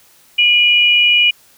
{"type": "tone pair together", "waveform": "sine", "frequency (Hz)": [2432, 2918], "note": ["D#7", "F#7"], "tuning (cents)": [-40, -25], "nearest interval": "minor third", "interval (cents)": 315, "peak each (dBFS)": -11, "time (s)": [0.38, 1.31], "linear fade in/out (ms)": 10, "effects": ["white hiss -49 dBFS RMS until 1.57 s"]}